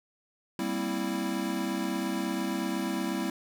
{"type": "chord", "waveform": "square", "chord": "C dominant seventh", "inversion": "second", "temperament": "equal", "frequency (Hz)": [196, 233.1, 261.6, 329.6], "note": ["G3", "Bb3", "C4", "E4"], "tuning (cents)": [0, 0, 0, 0], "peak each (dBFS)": [-35, -37, -36, -34], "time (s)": [0.59, 3.3], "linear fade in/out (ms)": 2, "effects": []}